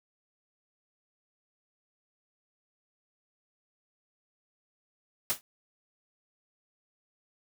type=noise with exponential decay; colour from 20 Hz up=white; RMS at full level=-24 dBFS; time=5.3-5.41 s; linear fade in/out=0 ms; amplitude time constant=23 ms; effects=none